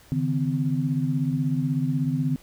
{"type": "tone cluster", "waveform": "sine", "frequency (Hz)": [141.1, 157.4, 254.9], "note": ["C#3", "D#3", "C4"], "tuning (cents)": [31, 20, -45], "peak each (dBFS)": -26, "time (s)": [0.12, 2.36], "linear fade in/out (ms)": 0, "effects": ["pink hiss -53 dBFS RMS until 2.42 s"]}